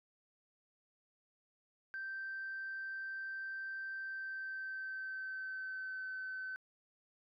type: tone with pitch glide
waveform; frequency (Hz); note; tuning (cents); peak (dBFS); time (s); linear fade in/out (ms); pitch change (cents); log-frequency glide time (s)
sine; 1562 to 1526.3; G6 to G6; -7 to -47; -39; 1.94-6.56; 0; -40; 3.95-6.07
effects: tanh soft clip ceiling -36 dBFS